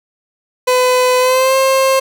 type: tone with pitch glide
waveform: 30% pulse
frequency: 504 to 532.1 Hz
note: B4 to C5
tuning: +35 to +29 cents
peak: -7 dBFS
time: 0.67-2 s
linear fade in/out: 10 ms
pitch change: +94 cents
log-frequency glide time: 1.19-1.56 s
effects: none